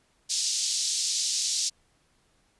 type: band-pass noise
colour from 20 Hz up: pink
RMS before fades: -28 dBFS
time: 0.29-1.7 s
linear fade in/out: 20 ms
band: 4400 to 7600 Hz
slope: 24 dB/octave
effects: pink hiss -67 dBFS RMS until 2.59 s + resampled to 24000 Hz